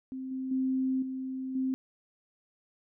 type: tone with level steps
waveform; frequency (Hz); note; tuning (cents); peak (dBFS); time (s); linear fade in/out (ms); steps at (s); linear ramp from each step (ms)
sine; 261.6; C4; 0; -35 / -32 / -26 / -33 / -27; 0.12-1.74; 0; 0.31 / 0.51 / 1.02 / 1.55; 5
effects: none